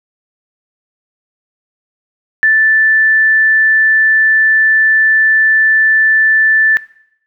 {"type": "tone", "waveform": "sine", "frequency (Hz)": 1760, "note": "A6", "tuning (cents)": 0, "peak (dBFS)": -6, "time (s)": [2.43, 6.77], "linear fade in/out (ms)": 0, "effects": ["noise-tail reverb RT60 0.7 s tail -19 dB re dry"]}